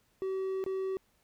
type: tone with dropouts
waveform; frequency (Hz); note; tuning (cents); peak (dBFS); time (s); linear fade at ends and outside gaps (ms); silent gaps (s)
triangle; 381.4; G4; -47; -29; 0.22-0.97; 0; 0.64-0.663
effects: pink hiss -71 dBFS RMS until 1.23 s